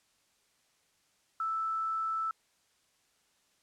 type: tone with quantisation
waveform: sine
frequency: 1318.5 Hz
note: E6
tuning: in tune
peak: -30 dBFS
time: 1.4-2.31 s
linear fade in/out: 2 ms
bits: 10
effects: white hiss -71 dBFS RMS until 3.62 s + low-pass 9000 Hz 12 dB/octave